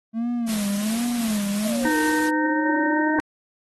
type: tone with vibrato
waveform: triangle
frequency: 220 Hz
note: A3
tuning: in tune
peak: -20 dBFS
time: 0.13-1.91 s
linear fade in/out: 50 ms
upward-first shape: sine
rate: 1.3 Hz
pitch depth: 160 cents each way
type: noise with tremolo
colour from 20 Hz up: white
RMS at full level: -31 dBFS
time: 0.47-2.3 s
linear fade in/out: 20 ms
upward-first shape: sine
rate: 2.7 Hz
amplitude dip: 25%
type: exponential two-way sweep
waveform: sine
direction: down then up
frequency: 645 to 461.3 to 631 Hz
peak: -29 dBFS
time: 1.64-3.19 s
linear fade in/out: 10 ms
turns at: 1.98 s
type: harmonic tone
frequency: 308.2 Hz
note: D#4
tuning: 16 cents flat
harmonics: 1 / 3 / 5 / 6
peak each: -21 / -26 / -28 / -29 dBFS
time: 1.85-3.2 s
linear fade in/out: 0 ms
effects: AAC 32 kbps